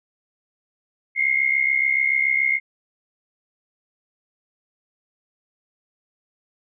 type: tone pair together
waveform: sine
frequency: 2101 / 2168 Hz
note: C7 / C#7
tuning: +7 / -39 cents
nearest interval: minor second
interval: 54 cents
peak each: -20 dBFS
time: 1.15-2.6 s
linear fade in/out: 50 ms
effects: none